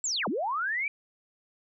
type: linear two-way sweep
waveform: sine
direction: down then up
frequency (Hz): 7770 to 174.61 to 2369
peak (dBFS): -27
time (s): 0.04-0.88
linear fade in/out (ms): 2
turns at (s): 0.28
effects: none